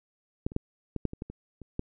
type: clicks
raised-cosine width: 3 ms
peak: -15 / -28 / -14 / -18 / -14 / -25 / -22 / -27 / -30 / -17 dBFS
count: 10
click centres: 0.465 / 0.519 / 0.564 / 0.963 / 1.053 / 1.134 / 1.221 / 1.3 / 1.617 / 1.794 s
effects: none